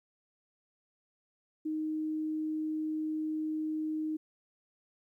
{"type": "tone", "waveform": "sine", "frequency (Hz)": 311.1, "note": "D#4", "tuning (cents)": 0, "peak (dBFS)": -31, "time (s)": [1.65, 4.17], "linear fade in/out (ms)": 10, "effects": ["12-bit"]}